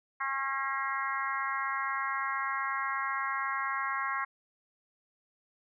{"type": "harmonic tone with a mistuned harmonic", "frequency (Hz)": 271.6, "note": "C#4", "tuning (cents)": -35, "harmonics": [3, 4, 5, 6, 7, 8], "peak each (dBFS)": [-42, -33, -38, -38, -38, -41], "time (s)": [0.2, 4.25], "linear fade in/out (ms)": 10, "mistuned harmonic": 8, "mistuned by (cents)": -44, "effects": []}